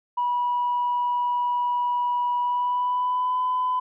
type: tone with pitch glide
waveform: sine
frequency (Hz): 975 to 1006.5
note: B5 to B5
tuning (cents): -23 to +33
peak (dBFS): -20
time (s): 0.17-3.8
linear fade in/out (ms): 10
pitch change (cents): +56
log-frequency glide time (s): 2.4-3.4
effects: tanh soft clip ceiling -17 dBFS